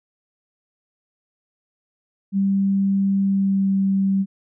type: tone with pitch glide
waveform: sine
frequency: 196 to 194.31 Hz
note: G3 to G3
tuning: 0 to -15 cents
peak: -16 dBFS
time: 2.32-4.26 s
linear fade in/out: 50 ms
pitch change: -15 cents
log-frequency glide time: 3.23-3.71 s
effects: none